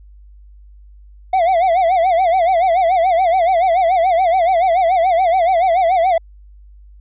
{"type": "tone with vibrato", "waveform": "triangle", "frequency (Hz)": 711, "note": "F5", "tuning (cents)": 31, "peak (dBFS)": -9, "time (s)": [1.33, 6.18], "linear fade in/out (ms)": 5, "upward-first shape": "sine", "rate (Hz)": 7, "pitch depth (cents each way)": 140, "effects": ["added 50 Hz sine -39 dBFS peak until 7 s", "resampled to 8000 Hz"]}